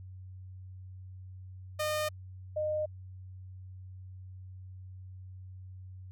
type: tone pair in turn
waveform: sawtooth / sine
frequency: 610 / 612.4 Hz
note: D#5 / D#5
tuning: -34 / -28 cents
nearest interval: unison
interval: 6 cents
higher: second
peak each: -26 / -29 dBFS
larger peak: first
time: 1.79-2.09 / 2.56-2.86 s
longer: neither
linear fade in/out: 10 ms
effects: added 93 Hz sine -44 dBFS peak until 6.11 s